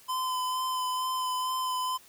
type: tone with vibrato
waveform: square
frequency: 1020 Hz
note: C6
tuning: 44 cents flat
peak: -29 dBFS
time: 0.08-1.98 s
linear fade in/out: 20 ms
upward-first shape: sine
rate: 2.2 Hz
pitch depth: 15 cents each way
effects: white hiss -56 dBFS RMS until 2.08 s